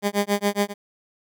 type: tone with tremolo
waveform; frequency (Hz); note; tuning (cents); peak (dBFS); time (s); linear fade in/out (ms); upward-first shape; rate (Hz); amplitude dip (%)
15% pulse; 203.4; G#3; -36; -11; 0.02-0.74; 50; sine; 7.2; 100
effects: none